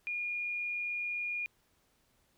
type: tone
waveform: sine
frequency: 2429 Hz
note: D#7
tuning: 42 cents flat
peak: -33 dBFS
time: 0.07-1.46 s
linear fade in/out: 0 ms
effects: pink hiss -72 dBFS RMS until 2.37 s